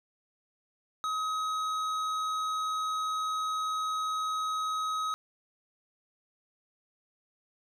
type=tone with tanh clipping; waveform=sine; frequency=1269 Hz; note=D#6; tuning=34 cents sharp; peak=-31 dBFS; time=1.04-5.14 s; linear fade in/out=0 ms; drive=12 dB; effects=none